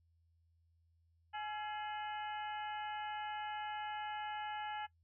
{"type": "harmonic tone with a mistuned harmonic", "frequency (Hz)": 422.2, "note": "G#4", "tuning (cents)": 29, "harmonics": [2, 3, 4, 5, 6, 7], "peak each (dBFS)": [-41, -51, -48, -55, -55, -52], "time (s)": [1.33, 4.87], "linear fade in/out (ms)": 20, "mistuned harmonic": 3, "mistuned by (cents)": 120, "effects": ["noise-tail reverb RT60 0.1 s tail -19 dB re dry", "added 83 Hz sine -70 dBFS peak until 5.03 s"]}